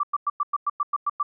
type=tone bursts; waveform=sine; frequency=1166 Hz; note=D6; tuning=13 cents flat; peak=-20 dBFS; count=10; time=0-1.23 s; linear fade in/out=5 ms; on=33 ms; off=100 ms; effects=none